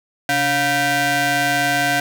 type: ring-modulated tone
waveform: sawtooth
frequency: 420.9 Hz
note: G#4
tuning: 23 cents sharp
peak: -9 dBFS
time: 0.29-2 s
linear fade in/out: 2 ms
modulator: 1130 Hz
effects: none